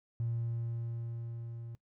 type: tone with level ramp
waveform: triangle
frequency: 116.54 Hz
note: A#2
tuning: in tune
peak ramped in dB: -28 to -40 dBFS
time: 0.2-1.75 s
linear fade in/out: 0 ms
effects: noise-tail reverb RT60 0.1 s tail -19 dB re dry + tanh soft clip ceiling -27 dBFS